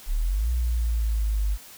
sine exponential two-way sweep, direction up then down, 32.7 to 61 to 49.84 Hz, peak -21 dBFS, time 0.06-1.58 s, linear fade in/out 50 ms, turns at 0.51 s, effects white hiss -46 dBFS RMS until 1.77 s

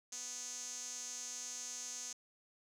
sawtooth tone with band-pass filter, 247.9 Hz, B3, 7 cents sharp, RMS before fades -45 dBFS, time 0.12-2.13 s, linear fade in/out 5 ms, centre 6500 Hz, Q 7, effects none

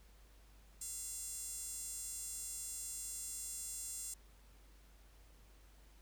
sawtooth tone with high-pass filter, 689 Hz, F5, 24 cents flat, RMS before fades -45 dBFS, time 0.81-4.14 s, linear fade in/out 5 ms, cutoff 7800 Hz, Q 3.6, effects added 50 Hz sine -60 dBFS peak until 6.01 s + pink hiss -68 dBFS RMS until 6.01 s

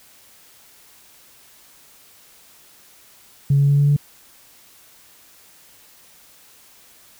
sine tone with pitch steps, 140 / 141.14 / 142.28 / 143.44 / 144.6 Hz, C#3 / C#3 / C#3 / D3 / D3, +18 / +32 / +45 / -40 / -27 cents, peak -11 dBFS, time 3.5-3.965 s, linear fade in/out 5 ms, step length 93 ms, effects tanh soft clip ceiling -8 dBFS + white hiss -50 dBFS RMS until 7.19 s

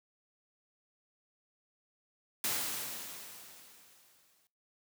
white noise with exponential decay, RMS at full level -32 dBFS, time 2.44-4.47 s, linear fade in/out 1 ms, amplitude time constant 440 ms, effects noise-tail reverb RT60 0.3 s tail -20 dB re dry + high-pass 100 Hz 12 dB/octave

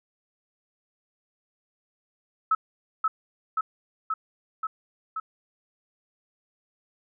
sine tone with echo, 1298 Hz, E6, 27 cents flat, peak -18 dBFS, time 2.51-2.55 s, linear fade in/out 5 ms, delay 530 ms, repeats 5, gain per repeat -2 dB, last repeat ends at 5.2 s, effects none

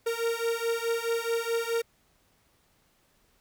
45% pulse beating tone pair, 460 / 464.7 Hz, A#4 / A#4, -23 / -5 cents, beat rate 4.7 Hz, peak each -30 dBFS, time 0.06-1.82 s, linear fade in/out 10 ms, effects pink hiss -67 dBFS RMS until 3.4 s

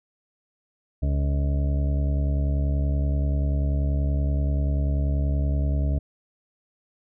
harmonic tone, 70.4 Hz, C#2, 27 cents sharp, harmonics 1 / 2 / 3 / 4 / 6 / 7 / 8 / 9, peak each -21 / -28 / -39 / -35 / -45 / -48 / -45 / -39 dBFS, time 1.02-5.99 s, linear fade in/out 10 ms, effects none

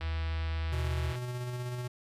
sine tone, 77.78 Hz, D#2, in tune, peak -30 dBFS, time 0-1.14 s, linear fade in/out 50 ms
click train, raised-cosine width 0.3 ms, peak -27 dBFS, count 189, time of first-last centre 0.01-1.156 s, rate 164 Hz
square tone with tremolo, 123.47 Hz, B2, in tune, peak -34 dBFS, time 0.72-1.88 s, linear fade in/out 10 ms, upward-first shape square, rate 16 Hz, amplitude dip 25%
effects resampled to 32000 Hz

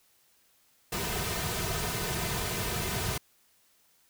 pink noise with comb filter, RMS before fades -32 dBFS, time 0.92-3.18 s, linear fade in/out 5 ms, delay 3.6 ms, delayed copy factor -0.7, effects white hiss -66 dBFS RMS until 4.09 s

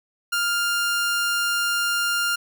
sawtooth tone, 1400 Hz, F6, 4 cents sharp, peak -17 dBFS, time 0.32-2.36 s, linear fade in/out 10 ms, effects none

